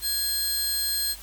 15% pulse tone pair together, 1661.2 / 4186 Hz, G#6 / C8, 0 / 0 cents, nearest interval octave + major third, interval 1600 cents, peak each -30 / -18 dBFS, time 0.01-1.16 s, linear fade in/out 50 ms, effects added 50 Hz sine -45 dBFS peak until 1.22 s + white hiss -45 dBFS RMS until 1.22 s

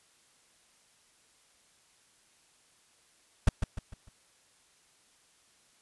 brown noise with echo, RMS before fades -18 dBFS, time 3.47-3.49 s, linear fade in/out 5 ms, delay 150 ms, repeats 4, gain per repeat -8 dB, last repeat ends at 4.09 s, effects white hiss -65 dBFS RMS until 5.81 s + resampled to 24000 Hz

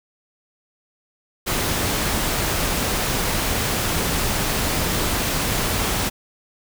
pink noise, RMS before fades -22 dBFS, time 1.46-6.1 s, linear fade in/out 20 ms, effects none

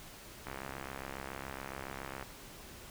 click train, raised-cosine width 0.5 ms, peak -26 dBFS, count 119, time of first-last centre 0.47-2.226 s, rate 67.2 Hz, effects pink hiss -51 dBFS RMS until 2.9 s

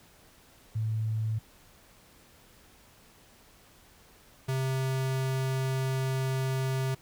sine / square tone pair in turn, 110 / 132.14 Hz, A2 / C3, 0 / +17 cents, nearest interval minor third, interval 317 cents, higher second, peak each -27 / -28 dBFS, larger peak first, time 0.75-1.39 / 4.48-6.95 s, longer second, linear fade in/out 10 ms, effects pink hiss -58 dBFS RMS until 7.01 s

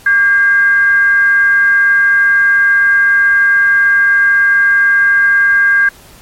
sine tone with frequency modulation, 1611 Hz, G6, 47 cents sharp, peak -6 dBFS, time 0.06-5.89 s, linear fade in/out 5 ms, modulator 455 Hz, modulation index 0.25, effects pink hiss -40 dBFS RMS until 6.21 s + MP3 64 kbps

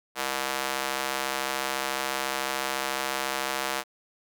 square tone with high-pass filter, 67 Hz, C2, 42 cents sharp, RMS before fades -30 dBFS, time 0.15-3.84 s, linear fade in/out 50 ms, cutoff 770 Hz, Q 0.71, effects none

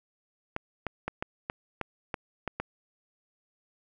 clicks, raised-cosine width 0.5 ms, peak -16 dBFS, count 9, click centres 0.564 / 0.867 / 1.08 / 1.225 / 1.499 / 1.813 / 2.142 / 2.477 / 2.6 s, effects none

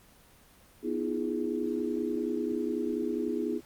sine chord, F half-diminished seventh, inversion second, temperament equal with one note detuned, 246.9 / 311.1 / 341.3 / 415.3 Hz, Cb4 / Eb4 / F4 / Ab4, 0 / 0 / -40 / 0 cents, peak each -34 dBFS, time 0.82-3.61 s, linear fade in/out 50 ms, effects pink hiss -58 dBFS RMS until 3.65 s + Opus 24 kbps

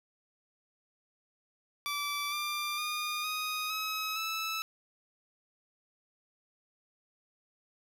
15% pulse tone with pitch steps, 1160 / 1188.5 / 1217.7 / 1247.6 / 1278.2 / 1309.6 Hz, D6 / D6 / D#6 / D#6 / D#6 / E6, -22 / +20 / -38 / +4 / +46 / -12 cents, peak -26 dBFS, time 1.86-4.62 s, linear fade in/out 0 ms, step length 460 ms, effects none

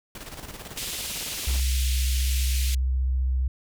pink noise with tremolo, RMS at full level -38 dBFS, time 0.15-1.6 s, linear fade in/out 2 ms, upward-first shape square, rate 18 Hz, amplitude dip 55%
pink band-pass noise, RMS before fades -33 dBFS, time 0.77-2.75 s, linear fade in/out 5 ms, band 2500 to 15000 Hz, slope 24 dB/octave
sine tone with vibrato, 64.4 Hz, C2, 27 cents flat, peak -21 dBFS, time 1.47-3.48 s, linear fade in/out 5 ms, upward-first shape sine, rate 15 Hz, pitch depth 22 cents each way
effects none

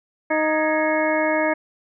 harmonic tone with a mistuned harmonic, 311.1 Hz, D#4, in tune, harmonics 1 / 2 / 3 / 4 / 5 / 6 / 7, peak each -24 / -21 / -26 / -32 / -27 / -33 / -27 dBFS, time 0.3-1.54 s, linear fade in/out 10 ms, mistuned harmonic 5, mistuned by +120 cents, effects none

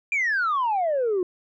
sine exponential sweep, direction down, 2426 to 349.2 Hz, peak -19 dBFS, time 0.12-1.23 s, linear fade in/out 2 ms, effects tanh soft clip ceiling -18 dBFS

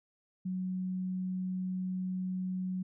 sine tone, 185 Hz, F#3, in tune, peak -32 dBFS, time 0.45-2.83 s, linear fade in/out 10 ms, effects none

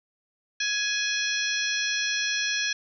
harmonic tone with a mistuned harmonic, 835 Hz, G#5, 9 cents sharp, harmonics 2 / 3 / 4 / 5 / 6 / 7, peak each -29 / -31 / -32 / -33 / -34 / -34 dBFS, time 0.6-2.73 s, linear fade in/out 5 ms, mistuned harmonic 6, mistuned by +100 cents, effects none

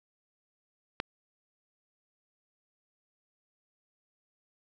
click, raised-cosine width 0.3 ms, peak -14 dBFS, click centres 1.001 s, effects none

